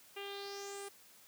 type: tone with low-pass filter sweep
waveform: sawtooth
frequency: 399.5 Hz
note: G4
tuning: 33 cents sharp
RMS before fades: -45 dBFS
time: 0.16-0.89 s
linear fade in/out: 10 ms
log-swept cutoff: 2700 to 10000 Hz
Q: 4.6
effects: white hiss -61 dBFS RMS until 1.27 s + high-pass 80 Hz 12 dB/octave